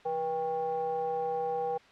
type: ring-modulated tone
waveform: triangle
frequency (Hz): 155.56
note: D#3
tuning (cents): 0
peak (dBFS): -24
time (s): 0.05-1.78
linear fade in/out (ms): 10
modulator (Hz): 639
effects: white hiss -57 dBFS RMS until 1.91 s + low-pass 3000 Hz 12 dB/octave